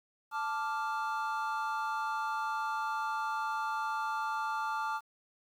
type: chord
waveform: triangle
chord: D minor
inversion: second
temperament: equal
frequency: 880 / 1174.7 / 1396.9 Hz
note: A5 / D6 / F6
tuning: 0 / 0 / 0 cents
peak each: -33 / -35 / -36 dBFS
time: 0.31-5.01 s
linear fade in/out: 50 ms
effects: 10-bit